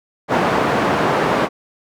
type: band-pass noise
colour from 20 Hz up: white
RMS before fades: -17 dBFS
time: 0.28-1.49 s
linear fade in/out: 50 ms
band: 140 to 980 Hz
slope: 12 dB/octave
effects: none